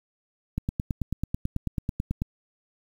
click train, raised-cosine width 5 ms, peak -14 dBFS, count 16, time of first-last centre 0.58-2.219 s, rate 9.15 Hz, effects 8-bit

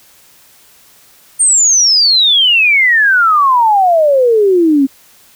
sine exponential sweep, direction down, 8900 to 263.2 Hz, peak -6 dBFS, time 1.39-4.87 s, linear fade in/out 20 ms, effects white hiss -45 dBFS RMS until 5.35 s

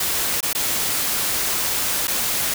white noise with dropouts, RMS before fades -22 dBFS, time 0-2.54 s, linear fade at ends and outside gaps 5 ms, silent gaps 0.407-0.428 / 0.531-0.549 / 2.072-2.079 s, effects none

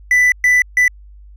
triangle tone bursts at uneven times, 1987 Hz, B6, 10 cents sharp, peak -7 dBFS, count 3, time 0.11-0.32 / 0.44-0.62 / 0.77-0.88 s, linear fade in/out 2 ms, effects added 50 Hz sine -37 dBFS peak until 1.36 s

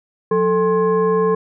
sine tone with frequency modulation, 440.1 Hz, A4, in tune, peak -13 dBFS, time 0.31-1.35 s, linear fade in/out 5 ms, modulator 620 Hz, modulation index 0.8, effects none

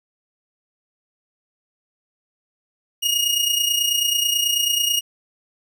sawtooth tone with amplitude modulation, 2868 Hz, F7, 45 cents sharp, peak -12 dBFS, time 3.02-5.01 s, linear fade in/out 20 ms, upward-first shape sine, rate 29.2 Hz, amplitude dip 60%, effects none

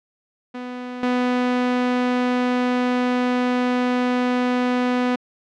sawtooth tone with level steps, 248.6 Hz, B3, 12 cents sharp, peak -25 / -14 dBFS, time 0.54-5.16 s, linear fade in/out 10 ms, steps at 1.03 s, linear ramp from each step 2 ms, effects low-pass 3000 Hz 12 dB/octave

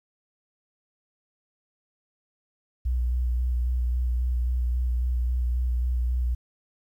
sine tone with vibrato, 61.3 Hz, B1, 12 cents flat, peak -22 dBFS, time 2.85-6.35 s, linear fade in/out 10 ms, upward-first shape square, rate 3.7 Hz, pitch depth 20 cents each way, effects 10-bit

